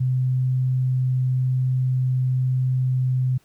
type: tone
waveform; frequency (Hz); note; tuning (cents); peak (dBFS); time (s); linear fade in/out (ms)
sine; 128.5; C3; -31; -18; 0-3.38; 10
effects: pink hiss -61 dBFS RMS until 3.44 s